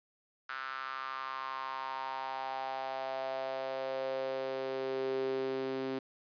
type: tone with high-pass filter sweep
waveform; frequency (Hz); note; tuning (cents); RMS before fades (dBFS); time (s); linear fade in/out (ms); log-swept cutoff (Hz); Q
sawtooth; 132.7; C3; +25; -37; 0.49-5.99; 5; 1400 to 320; 5.4
effects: resampled to 11025 Hz